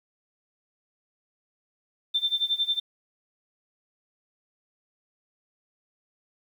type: tone with tremolo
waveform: sine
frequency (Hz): 3566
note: A7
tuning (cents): +22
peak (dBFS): -20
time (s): 2.14-2.8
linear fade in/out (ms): 10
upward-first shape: sine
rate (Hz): 11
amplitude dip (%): 90
effects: 9-bit